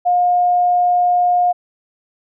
sine tone, 713 Hz, F5, 36 cents sharp, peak -11 dBFS, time 0.05-1.53 s, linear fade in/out 20 ms, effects none

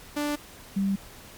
sawtooth / sine tone pair in turn, 293.7 / 196.02 Hz, D4 / G3, 0 / 0 cents, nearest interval perfect fifth, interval 700 cents, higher first, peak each -22 dBFS, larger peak neither, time 0.16-0.36 / 0.76-0.96 s, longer neither, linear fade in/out 10 ms, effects pink hiss -47 dBFS RMS until 1.37 s + MP3 96 kbps

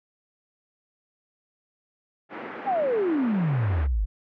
pink band-pass noise, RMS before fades -37 dBFS, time 2.29-3.88 s, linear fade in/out 50 ms, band 210 to 2100 Hz, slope 24 dB/octave
sine exponential sweep, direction down, 830.6 to 46.25 Hz, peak -21 dBFS, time 2.66-4.06 s, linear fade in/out 20 ms
effects none

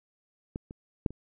clicks, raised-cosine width 3 ms, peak -21 / -29 / -13 / -30 dBFS, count 4, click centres 0.559 / 0.709 / 1.062 / 1.106 s, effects none

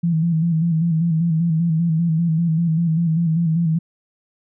sine tone with vibrato, 164.81 Hz, E3, in tune, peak -15 dBFS, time 0.03-3.79 s, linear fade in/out 10 ms, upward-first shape square, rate 5.1 Hz, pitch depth 56 cents each way, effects none

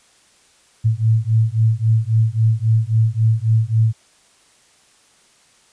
sine beating tone pair, 109.8 / 113.5 Hz, A2 / A#2, -3 / -46 cents, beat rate 3.7 Hz, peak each -16 dBFS, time 0.84-3.93 s, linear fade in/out 20 ms, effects white hiss -54 dBFS RMS until 5.72 s + resampled to 22050 Hz

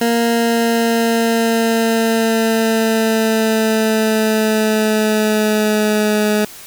20% pulse tone with pitch glide, 233.1 to 211.3 Hz, A#3 to G#3, 0 to +30 cents, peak -8 dBFS, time 0.01-6.45 s, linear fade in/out 5 ms, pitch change -170 cents, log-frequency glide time 0.19-6.29 s, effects white hiss -36 dBFS RMS until 6.66 s

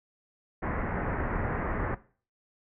pink low-pass noise, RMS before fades -31 dBFS, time 0.62-1.95 s, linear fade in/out 10 ms, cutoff 2000 Hz, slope 48 dB/octave, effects noise-tail reverb RT60 0.4 s tail -17 dB re dry

